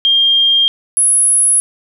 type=tone pair in turn; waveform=sine; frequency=3208 / 10694 Hz; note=G7 / E9; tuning=+39 / +24 cents; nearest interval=octave + major sixth; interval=2085 cents; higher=second; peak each=-8 dBFS; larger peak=neither; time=0.05-0.68 / 0.97-1.6 s; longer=neither; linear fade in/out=0 ms; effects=8-bit